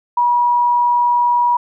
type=tone; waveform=sine; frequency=965 Hz; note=B5; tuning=40 cents flat; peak=-11 dBFS; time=0.17-1.57 s; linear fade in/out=5 ms; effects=none